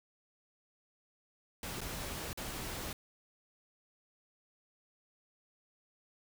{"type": "noise with dropouts", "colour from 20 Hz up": "pink", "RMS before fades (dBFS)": -41, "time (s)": [1.63, 2.93], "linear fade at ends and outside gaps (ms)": 2, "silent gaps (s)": [[1.807, 1.814], [2.331, 2.374]], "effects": []}